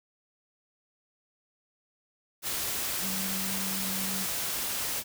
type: tone in noise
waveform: sine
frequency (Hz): 191.2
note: G3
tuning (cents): -43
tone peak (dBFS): -36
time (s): 3-4.27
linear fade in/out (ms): 50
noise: white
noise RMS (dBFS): -32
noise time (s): 2.42-5.04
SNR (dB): -7
effects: none